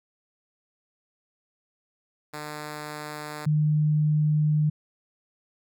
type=tone pair in turn; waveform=5% pulse / sine; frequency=150.4 / 151.71 Hz; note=D3 / D#3; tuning=+42 / -43 cents; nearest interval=unison; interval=15 cents; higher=second; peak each=-23 / -19 dBFS; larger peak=second; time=2.33-3.46 / 3.46-4.7 s; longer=second; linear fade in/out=10 ms; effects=none